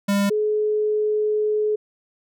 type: tone pair in turn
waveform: square / sine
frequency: 200.6 / 425.1 Hz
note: G3 / G#4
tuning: +40 / +40 cents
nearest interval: octave + minor second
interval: 1300 cents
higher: second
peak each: -18 dBFS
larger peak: neither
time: 0.08-0.3 / 0.3-1.76 s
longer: second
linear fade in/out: 10 ms
effects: none